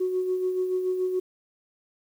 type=tone with tremolo; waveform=sine; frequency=368.9 Hz; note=F#4; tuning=5 cents flat; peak=-21 dBFS; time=0-1.2 s; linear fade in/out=10 ms; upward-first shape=sine; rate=7 Hz; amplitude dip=45%; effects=tanh soft clip ceiling -17 dBFS + 9-bit